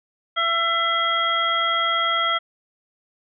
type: harmonic tone with a mistuned harmonic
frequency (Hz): 671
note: E5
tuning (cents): +31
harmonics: 1 / 2 / 3 / 5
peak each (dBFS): -29 / -21 / -26 / -24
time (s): 0.36-2.39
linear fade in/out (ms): 20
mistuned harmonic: 5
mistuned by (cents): -45
effects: none